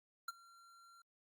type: tone with ADSR envelope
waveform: square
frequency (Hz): 1372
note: F6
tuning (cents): -31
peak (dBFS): -38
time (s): 0.28-1.02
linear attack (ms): 5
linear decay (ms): 26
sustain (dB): -23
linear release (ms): 4
effects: Opus 48 kbps